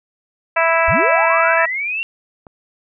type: harmonic tone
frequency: 329.6 Hz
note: E4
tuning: in tune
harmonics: 2 / 3 / 4 / 5 / 6 / 7 / 8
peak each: -17 / -19 / -20 / -21 / -22 / -22 / -23 dBFS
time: 0.56-1.66 s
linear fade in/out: 10 ms
type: linear sweep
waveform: sine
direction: up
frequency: 46.5 to 2771 Hz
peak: -19 dBFS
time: 0.88-2.03 s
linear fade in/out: 0 ms
type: click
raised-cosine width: 1 ms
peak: -25 dBFS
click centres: 2.468 s
effects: none